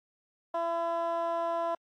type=tone with band-pass filter; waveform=15% pulse; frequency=336.5 Hz; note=E4; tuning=36 cents sharp; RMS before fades=-31 dBFS; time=0.54-1.75 s; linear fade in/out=5 ms; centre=800 Hz; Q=3.8; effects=AAC 64 kbps